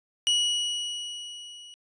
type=tone with level ramp; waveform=40% pulse; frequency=2925 Hz; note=F#7; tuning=21 cents flat; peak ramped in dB=-19 to -44 dBFS; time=0.27-1.74 s; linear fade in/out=0 ms; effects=resampled to 22050 Hz